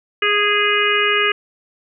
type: harmonic tone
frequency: 413.6 Hz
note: G#4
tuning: 7 cents flat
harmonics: 1 / 3 / 4 / 5 / 6 / 7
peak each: -21 / -21 / -21 / -21 / -21 / -21 dBFS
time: 0.22-1.32 s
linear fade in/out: 5 ms
effects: none